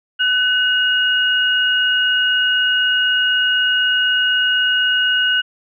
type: tone pair together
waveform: sine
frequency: 1500 / 2872 Hz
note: F#6 / F7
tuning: +23 / +48 cents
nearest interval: major seventh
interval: 1125 cents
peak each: -16 dBFS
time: 0.19-5.42 s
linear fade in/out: 20 ms
effects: none